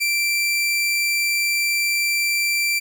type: tone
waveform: sawtooth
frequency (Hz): 2349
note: D7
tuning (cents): 0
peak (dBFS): -15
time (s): 0-2.8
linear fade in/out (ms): 20
effects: none